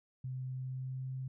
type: tone with pitch glide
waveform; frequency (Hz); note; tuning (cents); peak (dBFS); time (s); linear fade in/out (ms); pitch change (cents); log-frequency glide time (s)
sine; 129.2 to 130.85; C3 to C3; -21 to 0; -37; 0.24-1.28; 5; +21; 0.48-1.14
effects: none